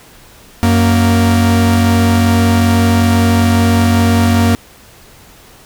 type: tone pair together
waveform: 45% pulse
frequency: 92.76 / 233.1 Hz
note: F#2 / A#3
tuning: +5 / 0 cents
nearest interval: octave + major third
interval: 1595 cents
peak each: -11 dBFS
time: 0.63-4.55 s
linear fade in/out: 0 ms
effects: pink hiss -41 dBFS RMS until 5.65 s